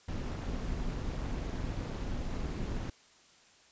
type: noise with amplitude modulation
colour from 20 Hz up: brown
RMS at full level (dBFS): -33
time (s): 0.08-2.9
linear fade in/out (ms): 5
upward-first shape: sine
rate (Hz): 220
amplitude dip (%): 60
effects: white hiss -61 dBFS RMS until 3.71 s + resampled to 16000 Hz